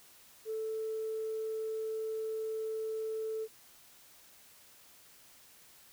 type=tone; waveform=sine; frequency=440 Hz; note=A4; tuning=in tune; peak=-33 dBFS; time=0.45-3.48 s; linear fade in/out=50 ms; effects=tanh soft clip ceiling -29 dBFS + white hiss -59 dBFS RMS until 5.92 s